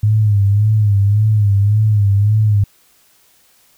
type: tone with vibrato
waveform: sine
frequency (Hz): 103.83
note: G#2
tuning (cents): 0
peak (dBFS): -9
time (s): 0.03-2.64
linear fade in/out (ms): 5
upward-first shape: sine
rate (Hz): 1.8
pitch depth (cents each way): 77
effects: white hiss -53 dBFS RMS until 3.77 s